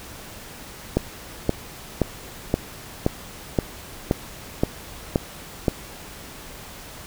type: click train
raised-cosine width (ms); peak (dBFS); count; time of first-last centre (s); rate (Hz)
2; -4; 10; 0.97-5.682; 1.91
effects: pink hiss -40 dBFS RMS until 7.06 s